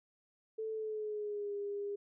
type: tone with pitch glide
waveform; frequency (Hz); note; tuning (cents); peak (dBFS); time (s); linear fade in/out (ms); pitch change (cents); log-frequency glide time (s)
sine; 440 to 405.8; A4 to G#4; 0 to -40; -36; 0.58-1.96; 10; -140; 0.72-1.54
effects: none